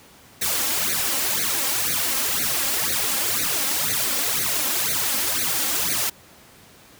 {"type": "noise with flanger", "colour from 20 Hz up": "white", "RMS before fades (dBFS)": -23, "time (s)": [0.41, 6.1], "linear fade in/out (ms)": 10, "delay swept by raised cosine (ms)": [0.47, 3.77], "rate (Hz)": 2, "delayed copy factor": 1, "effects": ["pink hiss -49 dBFS RMS until 6.99 s", "high-pass 80 Hz 12 dB/octave"]}